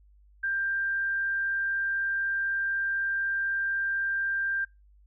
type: tone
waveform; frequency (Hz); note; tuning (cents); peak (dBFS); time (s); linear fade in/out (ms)
sine; 1586; G6; +20; -26; 0.43-4.65; 10
effects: noise-tail reverb RT60 0.2 s tail -23 dB re dry + added 50 Hz sine -55 dBFS peak until 5.06 s